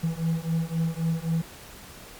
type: beating tone pair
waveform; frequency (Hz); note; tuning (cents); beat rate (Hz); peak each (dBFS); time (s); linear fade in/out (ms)
triangle; 162.1 / 165.9; E3 / E3; -29 / +11; 3.8; -25; 0.03-1.42; 10
effects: pink hiss -45 dBFS RMS until 2.19 s + MP3 96 kbps